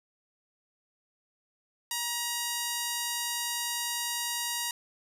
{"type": "tone", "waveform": "5% pulse", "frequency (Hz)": 950, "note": "A#5", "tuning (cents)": 33, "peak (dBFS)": -18, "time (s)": [1.91, 4.71], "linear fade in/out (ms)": 2, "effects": []}